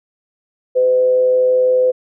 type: tone with frequency modulation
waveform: sine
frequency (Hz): 507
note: B4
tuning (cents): +45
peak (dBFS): -10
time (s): 0.75-1.92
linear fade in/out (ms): 20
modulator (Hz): 120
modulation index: 0.2
effects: none